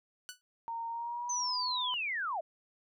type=tone with exponential decay; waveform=10% pulse; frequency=1484 Hz; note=F#6; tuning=5 cents sharp; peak=-30 dBFS; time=0.29-0.41 s; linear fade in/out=0 ms; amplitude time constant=24 ms
type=tone with pitch glide; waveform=sine; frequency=922 to 999.7 Hz; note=A#5 to B5; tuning=-19 to +21 cents; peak=-35 dBFS; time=0.68-1.94 s; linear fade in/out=0 ms; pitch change=+140 cents; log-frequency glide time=0.89-1.53 s
type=linear sweep; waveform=sine; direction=down; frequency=6272 to 587.3 Hz; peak=-32 dBFS; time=1.29-2.41 s; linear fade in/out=10 ms
effects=none

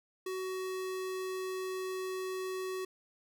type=tone; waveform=square; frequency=374.4 Hz; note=F#4; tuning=20 cents sharp; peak=-36 dBFS; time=0.26-2.85 s; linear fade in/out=5 ms; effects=none

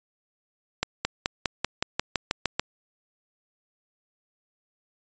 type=accelerating click train; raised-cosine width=0.2 ms; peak=-6 dBFS; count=11; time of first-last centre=0.83-2.596 s; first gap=220 ms; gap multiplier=0.95; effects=resampled to 16000 Hz

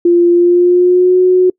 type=tone with pitch glide; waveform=sine; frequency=346.6 to 366.6 Hz; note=F4 to F#4; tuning=-13 to -16 cents; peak=-5 dBFS; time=0.05-1.5 s; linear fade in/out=5 ms; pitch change=+97 cents; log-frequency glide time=0.31-1.18 s; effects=noise-tail reverb RT60 0.1 s tail -26 dB re dry

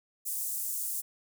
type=high-pass noise; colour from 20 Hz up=pink; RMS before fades=-34 dBFS; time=0.25-1.02 s; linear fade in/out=20 ms; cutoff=8200 Hz; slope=24 dB/octave; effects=none

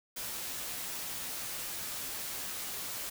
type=noise with comb filter; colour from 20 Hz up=white; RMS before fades=-39 dBFS; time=0.16-3.1 s; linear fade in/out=10 ms; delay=13 ms; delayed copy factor=-0.5; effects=none

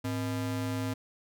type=ring-modulated tone; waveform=square; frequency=184.8 Hz; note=F#3; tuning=2 cents flat; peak=-28 dBFS; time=0.04-0.94 s; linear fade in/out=10 ms; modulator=77.5 Hz; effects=none

